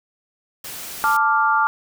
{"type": "noise", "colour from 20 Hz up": "white", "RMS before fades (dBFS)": -33, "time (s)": [0.64, 1.17], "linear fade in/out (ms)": 5}
{"type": "chord", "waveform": "sine", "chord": "D minor", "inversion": "second", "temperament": "equal", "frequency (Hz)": [880, 1174.7, 1396.9], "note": ["A5", "D6", "F6"], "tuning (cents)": [0, 0, 0], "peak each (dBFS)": -19, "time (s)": [1.04, 1.67], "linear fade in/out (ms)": 0}
{"effects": []}